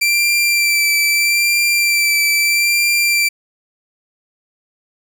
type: tone with vibrato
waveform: sawtooth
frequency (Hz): 2349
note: D7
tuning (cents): 0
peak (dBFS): -9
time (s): 0.01-3.29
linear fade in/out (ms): 10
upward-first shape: sine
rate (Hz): 0.78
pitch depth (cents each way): 20
effects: none